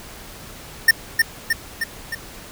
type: tone with echo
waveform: square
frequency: 1817 Hz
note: A#6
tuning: 45 cents flat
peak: -8 dBFS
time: 0.88-0.91 s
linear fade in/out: 5 ms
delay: 310 ms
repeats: 4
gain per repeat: -4 dB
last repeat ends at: 2.15 s
effects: pink hiss -39 dBFS RMS until 2.51 s